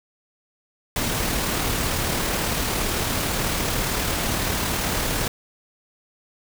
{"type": "noise with amplitude modulation", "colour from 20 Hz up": "pink", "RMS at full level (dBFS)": -23, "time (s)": [0.96, 5.28], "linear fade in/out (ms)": 2, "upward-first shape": "sine", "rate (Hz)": 37.9, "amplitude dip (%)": 25, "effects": []}